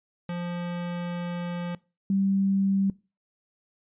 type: tone pair in turn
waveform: square / sine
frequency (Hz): 174.61 / 195.15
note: F3 / G3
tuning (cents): 0 / -8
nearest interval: major second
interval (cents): 192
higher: second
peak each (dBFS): -30 / -21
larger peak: second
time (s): 0.29-1.75 / 2.1-2.9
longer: first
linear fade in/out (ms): 2
effects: noise-tail reverb RT60 0.3 s tail -22 dB re dry + resampled to 8000 Hz